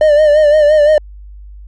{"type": "tone with vibrato", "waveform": "triangle", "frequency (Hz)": 602, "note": "D5", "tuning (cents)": 43, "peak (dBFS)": -3, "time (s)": [0.01, 0.98], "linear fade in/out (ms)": 2, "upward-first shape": "sine", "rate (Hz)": 5.8, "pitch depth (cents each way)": 57, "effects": ["added 50 Hz sine -30 dBFS peak until 1.67 s", "MP3 48 kbps"]}